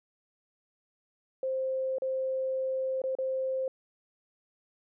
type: tone with dropouts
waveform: sine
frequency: 525 Hz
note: C5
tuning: 6 cents sharp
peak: -28 dBFS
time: 1.43-3.68 s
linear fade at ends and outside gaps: 2 ms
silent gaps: 1.984-2.02 / 3.018-3.038 / 3.152-3.186 s
effects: none